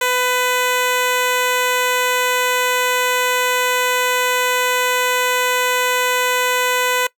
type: tone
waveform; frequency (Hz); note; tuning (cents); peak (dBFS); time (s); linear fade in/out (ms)
10% pulse; 500; B4; +21; -7; 0.01-7.07; 5
effects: noise-tail reverb RT60 0.1 s tail -20 dB re dry